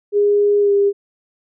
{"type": "tone with pitch glide", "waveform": "sine", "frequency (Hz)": [410, 402], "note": ["G#4", "G4"], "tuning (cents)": [-22, 44], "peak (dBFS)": -11, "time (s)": [0.12, 0.93], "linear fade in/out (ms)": 50, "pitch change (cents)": -34, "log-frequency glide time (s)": [0.6, 0.72], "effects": []}